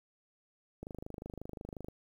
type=click train; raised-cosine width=2 ms; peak=-29 dBFS; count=28; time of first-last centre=0.83-1.885 s; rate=25.6 Hz; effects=10-bit